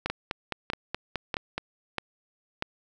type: two click trains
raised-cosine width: 0.3 ms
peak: -13 / -12 dBFS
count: 8 / 5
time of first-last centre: 0.1-1.58 / 0.06-2.624 s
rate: 4.73 / 1.56 Hz
effects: none